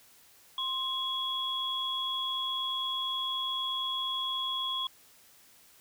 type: tone pair together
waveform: sine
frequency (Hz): 1053 / 3343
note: C6 / G#7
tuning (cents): +11 / +11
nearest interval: octave + minor sixth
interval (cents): 2000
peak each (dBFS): -36 / -31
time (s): 0.58-4.87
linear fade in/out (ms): 2
effects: white hiss -59 dBFS RMS until 5.8 s

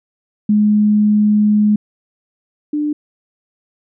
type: tone pair in turn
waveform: sine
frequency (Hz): 210 / 297.9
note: G#3 / D4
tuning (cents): +19 / +25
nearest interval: tritone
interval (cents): 606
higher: second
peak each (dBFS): -9 / -15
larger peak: first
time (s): 0.49-1.76 / 2.73-2.93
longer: first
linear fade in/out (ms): 5
effects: none

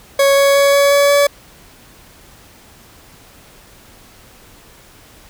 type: tone with pitch steps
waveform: 40% pulse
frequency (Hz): 554.4 / 557.6 / 560.8 / 564.1 / 567.4 / 570.6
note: C#5 / C#5 / C#5 / C#5 / C#5 / C#5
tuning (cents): 0 / +10 / +20 / +30 / +40 / +50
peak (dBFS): -8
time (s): 0.19-1.27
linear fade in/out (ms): 5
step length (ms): 180
effects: pink hiss -44 dBFS RMS until 5.29 s

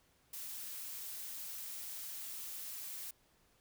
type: noise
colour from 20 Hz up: blue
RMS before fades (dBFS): -45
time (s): 0.33-3.11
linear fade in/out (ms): 5
effects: pink hiss -71 dBFS RMS until 3.6 s

